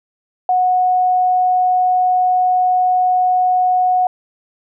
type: tone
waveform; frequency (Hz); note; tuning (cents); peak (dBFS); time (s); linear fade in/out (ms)
sine; 733; F#5; -16; -11; 0.49-4.07; 2
effects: none